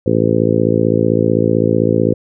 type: harmonic tone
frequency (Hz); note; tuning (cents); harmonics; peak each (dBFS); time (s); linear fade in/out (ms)
55.7; A1; +22; 2 / 3 / 4 / 5 / 6 / 7 / 8 / 9; -19 / -19 / -19 / -19 / -19 / -19 / -19 / -19; 0.06-2.14; 5
effects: none